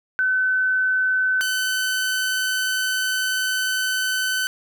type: tone pair in turn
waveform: sine / sawtooth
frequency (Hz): 1517 / 1517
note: F#6 / F#6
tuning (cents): +43 / +43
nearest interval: unison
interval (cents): 0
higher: neither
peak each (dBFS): -17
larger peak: neither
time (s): 0.19-1.41 / 1.41-4.47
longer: second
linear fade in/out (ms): 0
effects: none